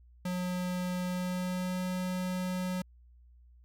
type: tone with pitch glide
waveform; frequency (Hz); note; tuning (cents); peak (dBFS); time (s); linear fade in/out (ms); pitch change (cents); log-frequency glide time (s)
square; 180.8 to 183.01; F#3 to F#3; -40 to -19; -32; 0.25-2.82; 5; +21; 1.06-1.81
effects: added 60 Hz sine -55 dBFS peak until 3.64 s